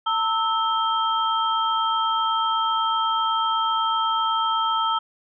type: tone cluster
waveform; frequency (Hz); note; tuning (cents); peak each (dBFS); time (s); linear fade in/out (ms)
sine; 902 / 1308 / 3177; A5 / E6 / G7; +43 / -14 / +23; -24 / -22 / -28; 0.06-4.99; 10
effects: none